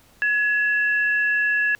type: tone pair together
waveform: sine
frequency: 1689.5 / 2687 Hz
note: G#6 / E7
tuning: +29 / +33 cents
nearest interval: minor sixth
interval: 804 cents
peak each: -18 / -28 dBFS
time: 0.22-1.75 s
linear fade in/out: 0 ms
effects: pink hiss -55 dBFS RMS until 1.79 s